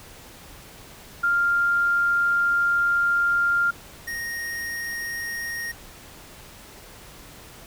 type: tone pair in turn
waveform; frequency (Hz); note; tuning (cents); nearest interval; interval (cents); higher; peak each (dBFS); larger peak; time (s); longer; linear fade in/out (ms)
sine / square; 1397 / 1864.8; F6 / A#6; 0 / 0; perfect fourth; 500; second; -18 / -29; first; 1.23-3.71 / 4.07-5.72; first; 10
effects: pink hiss -45 dBFS RMS until 7.66 s